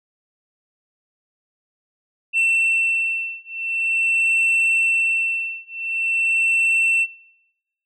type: beating tone pair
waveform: sine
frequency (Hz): 2691 / 2691.45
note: E7 / E7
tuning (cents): +35 / +35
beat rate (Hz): 0.45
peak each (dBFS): -18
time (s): 2.33-7.07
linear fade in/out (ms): 50
effects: noise-tail reverb RT60 0.9 s tail -25 dB re dry + tanh soft clip ceiling -14 dBFS